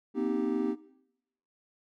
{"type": "chord", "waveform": "triangle", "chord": "C minor seventh", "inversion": "third", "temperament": "equal with one note detuned", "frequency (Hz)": [238, 261.6, 311.1, 392], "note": ["Bb3", "C4", "Eb4", "G4"], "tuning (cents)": [36, 0, 0, 0], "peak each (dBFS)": -31, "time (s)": [0.14, 0.76], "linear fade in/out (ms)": 50, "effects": ["noise-tail reverb RT60 0.8 s tail -18 dB re dry"]}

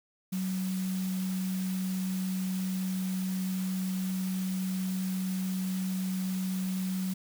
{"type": "tone in noise", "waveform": "sine", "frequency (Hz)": 187.2, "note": "F#3", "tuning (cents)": 20, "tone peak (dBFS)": -29, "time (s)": [0.32, 7.14], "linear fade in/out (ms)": 10, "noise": "white", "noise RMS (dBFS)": -44, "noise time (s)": [0.32, 7.14], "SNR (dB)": 12, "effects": []}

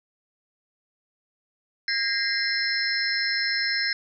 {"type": "tone cluster", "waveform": "sine", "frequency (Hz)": [1617, 1877, 2076, 4174, 5270], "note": ["G#6", "A#6", "C7", "C8", "E8"], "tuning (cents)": [-47, 11, -14, -5, -1], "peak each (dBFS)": [-28, -32, -30, -31, -27], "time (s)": [1.88, 3.93], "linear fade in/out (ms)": 2, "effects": []}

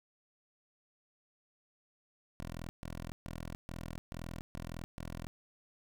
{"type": "tone bursts", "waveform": "10% pulse", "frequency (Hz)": 41.66, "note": "E1", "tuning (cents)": 19, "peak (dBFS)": -33, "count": 7, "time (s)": [2.4, 5.27], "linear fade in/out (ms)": 0, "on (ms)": 290, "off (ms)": 140, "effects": ["11-bit"]}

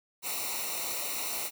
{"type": "noise with comb filter", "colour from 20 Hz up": "white", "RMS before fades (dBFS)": -34, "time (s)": [0.22, 1.51], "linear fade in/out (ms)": 50, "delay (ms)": 0.61, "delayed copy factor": -0.8, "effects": []}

